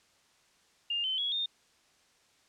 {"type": "tone with pitch steps", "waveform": "sine", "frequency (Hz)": [2813, 3068, 3345, 3648], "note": ["F7", "G7", "G#7", "A#7"], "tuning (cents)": [12, -38, 12, -38], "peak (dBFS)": -29, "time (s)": [0.9, 1.46], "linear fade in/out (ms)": 5, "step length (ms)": 140, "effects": ["white hiss -66 dBFS RMS until 2.48 s", "low-pass 7000 Hz 12 dB/octave"]}